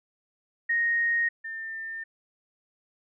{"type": "tone pair in turn", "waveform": "sine", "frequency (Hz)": [1864.7, 1799.4], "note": ["A#6", "A6"], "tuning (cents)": [0, 38], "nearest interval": "minor second", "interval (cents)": 62, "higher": "first", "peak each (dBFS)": [-22, -33], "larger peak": "first", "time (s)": [[0.69, 1.29], [1.44, 2.04]], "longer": "neither", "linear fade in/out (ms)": 10, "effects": []}